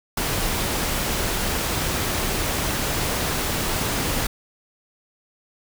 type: noise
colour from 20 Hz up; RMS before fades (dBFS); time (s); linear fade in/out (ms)
pink; -24; 0.17-4.27; 5
effects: none